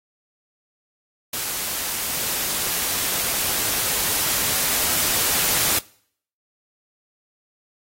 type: noise with level ramp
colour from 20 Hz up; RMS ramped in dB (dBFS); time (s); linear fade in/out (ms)
white; -26 to -20; 1.33-5.79; 5
effects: noise-tail reverb RT60 0.6 s tail -23 dB re dry + AAC 48 kbps